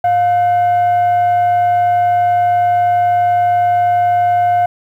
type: tone with frequency modulation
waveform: sine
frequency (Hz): 708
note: F5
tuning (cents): +23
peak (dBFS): -8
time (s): 0.04-4.66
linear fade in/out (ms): 5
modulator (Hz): 811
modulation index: 0.21
effects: tanh soft clip ceiling -7 dBFS + 8-bit